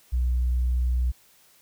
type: tone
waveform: sine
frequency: 61.74 Hz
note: B1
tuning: in tune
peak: -19 dBFS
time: 0.12-1.12 s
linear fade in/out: 20 ms
effects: tanh soft clip ceiling -18 dBFS + white hiss -58 dBFS RMS until 1.61 s